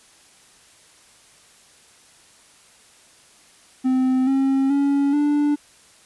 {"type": "tone with pitch steps", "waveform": "triangle", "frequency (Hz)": [258.5, 269.5, 280.9, 292.9], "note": ["C4", "C#4", "C#4", "D4"], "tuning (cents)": [-21, -49, 23, -5], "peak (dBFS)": -14, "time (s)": [3.84, 5.56], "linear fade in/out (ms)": 20, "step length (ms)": 430, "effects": ["white hiss -52 dBFS RMS until 6.05 s", "resampled to 24000 Hz"]}